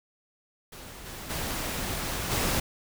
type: noise with level steps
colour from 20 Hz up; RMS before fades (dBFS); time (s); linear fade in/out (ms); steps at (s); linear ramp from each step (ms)
pink; -44 / -40 / -32 / -27; 0.72-2.6; 5; 1.05 / 1.29 / 2.3; 20
effects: none